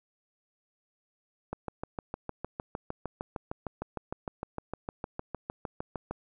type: click train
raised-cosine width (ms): 1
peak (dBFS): -20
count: 31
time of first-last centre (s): 1.53-6.11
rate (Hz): 6.55
effects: none